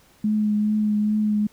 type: tone with vibrato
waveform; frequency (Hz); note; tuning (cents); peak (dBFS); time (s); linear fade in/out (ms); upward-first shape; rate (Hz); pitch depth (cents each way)
sine; 211.5; G#3; +32; -18; 0.24-1.47; 5; triangle; 2.4; 21
effects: pink hiss -56 dBFS RMS until 1.52 s